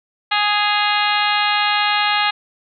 harmonic tone with a mistuned harmonic, 415.3 Hz, G#4, in tune, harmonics 2 / 3 / 4 / 5 / 6 / 7 / 8 / 9 / 10, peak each -20 / -22 / -23 / -24 / -25 / -25 / -26 / -27 / -27 dBFS, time 0.31-2.31 s, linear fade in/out 10 ms, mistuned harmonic 7, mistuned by -38 cents, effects none

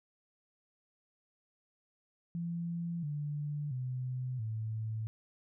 sine tone with pitch steps, 170 / 147.14 / 127.36 / 110.23 Hz, F3 / D3 / C3 / A2, -46 / +4 / -46 / +4 cents, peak -34 dBFS, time 2.35-5.07 s, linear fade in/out 0 ms, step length 680 ms, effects none

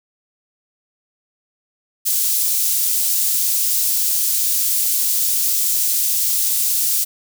white high-pass noise, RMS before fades -18 dBFS, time 2.05-7.05 s, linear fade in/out 20 ms, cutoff 5900 Hz, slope 12 dB/octave, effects none

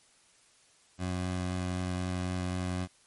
20% pulse tone with vibrato, 91 Hz, F#2, 28 cents flat, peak -26 dBFS, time 0.98-2.88 s, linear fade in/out 50 ms, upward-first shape sine, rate 3.9 Hz, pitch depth 9 cents each way, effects white hiss -63 dBFS RMS until 3.06 s + MP3 48 kbps

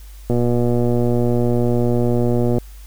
click train, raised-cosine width 2 ms, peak -6 dBFS, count 275, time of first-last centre 0.3-2.583 s, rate 120 Hz, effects added 50 Hz sine -35 dBFS peak until 2.86 s + white hiss -49 dBFS RMS until 2.86 s

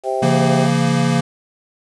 harmonic tone, 130.81 Hz, C3, in tune, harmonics 3 / 4 / 5 / 6, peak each -23 / -23 / -23 / -23 dBFS, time 0.03-0.69 s, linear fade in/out 50 ms
square chord, Bb minor, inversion first, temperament equal with one note detuned, 138.59 / 170.43 / 233.1 Hz, Db3 / F3 / Bb3, 0 / -42 / 0 cents, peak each -19 dBFS, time 0.22-1.21 s, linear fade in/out 10 ms
effects resampled to 22050 Hz + 7-bit

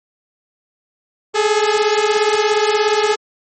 sawtooth beating tone pair, 415.3 / 432.3 Hz, G#4 / A4, 0 / -31 cents, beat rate 17 Hz, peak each -12 dBFS, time 1.34-3.16 s, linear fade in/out 20 ms, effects MP3 32 kbps

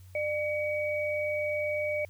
sine tone pair together, 599.7 / 2264 Hz, D5 / C#7, +36 / +36 cents, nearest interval octave + major seventh, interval 2300 cents, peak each -29 / -33 dBFS, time 0.15-2.05 s, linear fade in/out 2 ms, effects added 92 Hz sine -48 dBFS peak until 2.09 s + white hiss -63 dBFS RMS until 2.09 s

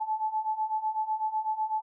sine beating tone pair, 863 / 871 Hz, A5 / A5, -34 / -18 cents, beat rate 8 Hz, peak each -32 / -29 dBFS, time 0-1.82 s, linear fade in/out 20 ms, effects none

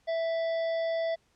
harmonic tone with a mistuned harmonic, 659.3 Hz, E5, in tune, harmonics 1 / 3 / 5 / 7 / 8, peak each -27 / -41 / -47 / -51 / -54 dBFS, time 0.07-1.16 s, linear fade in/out 20 ms, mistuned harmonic 5, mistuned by +75 cents, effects pink hiss -69 dBFS RMS until 1.35 s + low-pass 8000 Hz 12 dB/octave

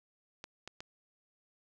clicks, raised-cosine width 0.2 ms, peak -26 dBFS, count 3, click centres 0.441 / 0.676 / 0.805 s, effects none

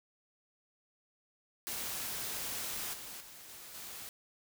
white noise with level steps, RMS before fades -39 / -46 / -52 / -50 / -46 dBFS, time 1.67-4.09 s, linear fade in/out 0 ms, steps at 2.93 / 3.2 / 3.48 / 3.74 s, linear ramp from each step 10 ms, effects none

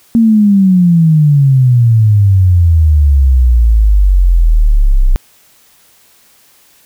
sine exponential sweep, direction down, 233.1 to 30.87 Hz, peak -4 dBFS, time 0.15-5.16 s, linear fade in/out 0 ms, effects white hiss -47 dBFS RMS until 6.85 s

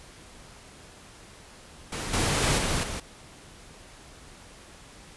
pink noise with level steps, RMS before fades -33 / -25 / -23 / -27 / -34 dBFS, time 1.92-3 s, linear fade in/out 5 ms, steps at 2.13 / 2.42 / 2.58 / 2.83 s, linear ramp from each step 5 ms, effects pink hiss -49 dBFS RMS until 5.16 s + resampled to 24000 Hz

